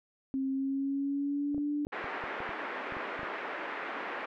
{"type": "tone with pitch glide", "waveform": "sine", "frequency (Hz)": [267.5, 293.4], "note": ["C4", "D4"], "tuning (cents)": [38, -2], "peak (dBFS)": -29, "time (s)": [0.34, 1.85], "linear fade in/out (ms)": 0, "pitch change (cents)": 160, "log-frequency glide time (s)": [0.5, 1.72]}
{"type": "clicks", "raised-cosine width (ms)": 2, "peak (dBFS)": -30, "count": 11, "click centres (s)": [1.546, 1.58, 1.869, 2.043, 2.239, 2.404, 2.492, 2.923, 2.968, 3.193, 3.232]}
{"type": "band-pass noise", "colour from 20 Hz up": "white", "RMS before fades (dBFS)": -38, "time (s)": [1.92, 4.26], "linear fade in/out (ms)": 10, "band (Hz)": [270, 2000], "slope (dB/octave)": 24}
{"effects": []}